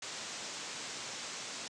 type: low-pass noise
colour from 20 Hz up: white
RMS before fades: -43 dBFS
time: 0.02-1.68 s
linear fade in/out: 5 ms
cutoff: 7700 Hz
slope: 48 dB/octave
effects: high-pass 150 Hz 12 dB/octave + resampled to 22050 Hz